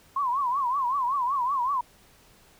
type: tone with vibrato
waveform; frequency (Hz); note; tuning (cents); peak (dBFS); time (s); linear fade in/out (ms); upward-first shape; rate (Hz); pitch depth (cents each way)
sine; 1046.5; C6; 0; -23; 0.16-1.81; 5; triangle; 5.3; 190
effects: pink hiss -57 dBFS RMS until 2.59 s